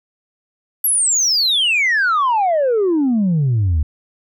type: exponential sweep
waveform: sine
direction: down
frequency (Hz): 11800 to 71.9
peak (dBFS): -11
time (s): 0.84-3.83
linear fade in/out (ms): 5
effects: tanh soft clip ceiling -11 dBFS